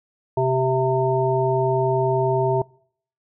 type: harmonic tone with a mistuned harmonic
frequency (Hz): 130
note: C3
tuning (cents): -11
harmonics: 1 / 3 / 5 / 7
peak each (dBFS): -23 / -21 / -23 / -24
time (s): 0.37-2.62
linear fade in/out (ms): 5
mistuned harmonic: 5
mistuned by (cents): +27
effects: noise-tail reverb RT60 0.6 s tail -25 dB re dry